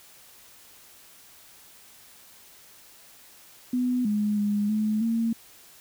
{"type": "tone with pitch steps", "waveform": "sine", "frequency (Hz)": [249.4, 209, 206.1, 214.4, 228.5], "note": ["B3", "G#3", "G#3", "A3", "A#3"], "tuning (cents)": [17, 11, -13, -45, -34], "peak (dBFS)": -22, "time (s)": [3.73, 5.33], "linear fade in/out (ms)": 5, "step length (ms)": 320, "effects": ["white hiss -52 dBFS RMS until 5.8 s"]}